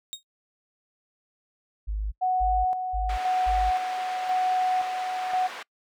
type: tone with exponential decay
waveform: 30% pulse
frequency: 3729 Hz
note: A#7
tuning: in tune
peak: -26 dBFS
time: 0.13-0.23 s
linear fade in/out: 0 ms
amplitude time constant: 20 ms
type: tone bursts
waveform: sine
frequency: 51.91 Hz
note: G#1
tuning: in tune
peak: -26 dBFS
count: 4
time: 1.87-3.71 s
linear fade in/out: 20 ms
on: 250 ms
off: 280 ms
type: tone with tremolo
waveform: sine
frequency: 740 Hz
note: F#5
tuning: in tune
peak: -21 dBFS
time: 2.21-5.48 s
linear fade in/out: 20 ms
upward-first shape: square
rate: 0.96 Hz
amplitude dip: 50%
type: band-pass noise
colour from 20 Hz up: white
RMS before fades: -39 dBFS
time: 3.09-5.63 s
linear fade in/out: 5 ms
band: 560 to 2200 Hz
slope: 12 dB/octave
effects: noise-tail reverb RT60 0.1 s tail -26 dB re dry